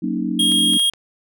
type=chord; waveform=sine; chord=D# minor seventh; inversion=first; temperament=equal; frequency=185 / 233.1 / 277.2 / 311.1 Hz; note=F#3 / A#3 / C#4 / D#4; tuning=0 / 0 / 0 / 0 cents; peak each=-25 / -24 / -26 / -25 dBFS; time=0.02-0.78 s; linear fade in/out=10 ms
type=tone; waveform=square; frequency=3257 Hz; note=G#7; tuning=34 cents flat; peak=-15 dBFS; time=0.39-0.9 s; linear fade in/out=5 ms
type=clicks; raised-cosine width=0.2 ms; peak=-17 / -26 / -19 / -19 / -26 dBFS; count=5; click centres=0.52 / 0.588 / 0.735 / 0.796 / 0.936 s
effects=none